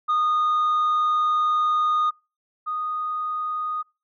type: tone pair in turn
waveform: sine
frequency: 1231 / 1238.8 Hz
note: D#6 / D#6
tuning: -19 / -8 cents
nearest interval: unison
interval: 11 cents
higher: second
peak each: -16 / -24 dBFS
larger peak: first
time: 0.08-2.11 / 2.66-3.83 s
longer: first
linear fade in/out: 20 ms
effects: noise-tail reverb RT60 0.3 s tail -26 dB re dry + tanh soft clip ceiling -17 dBFS